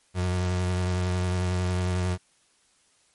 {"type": "tone with vibrato", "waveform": "35% pulse", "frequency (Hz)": 90.6, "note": "F#2", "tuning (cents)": -36, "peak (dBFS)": -22, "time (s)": [0.14, 2.18], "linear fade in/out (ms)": 50, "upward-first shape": "sine", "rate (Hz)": 11, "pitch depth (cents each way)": 22, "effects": ["white hiss -64 dBFS RMS until 3.14 s", "MP3 48 kbps"]}